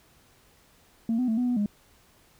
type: tone with pitch steps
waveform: sine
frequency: 227.9 / 251.7 / 222.4 / 247.1 / 245.5 / 206.1 Hz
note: A#3 / B3 / A3 / B3 / B3 / G#3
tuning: -39 / +33 / +19 / +1 / -10 / -13 cents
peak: -21 dBFS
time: 1.09-1.66 s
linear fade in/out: 2 ms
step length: 95 ms
effects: tanh soft clip ceiling -20 dBFS + pink hiss -60 dBFS RMS until 2.39 s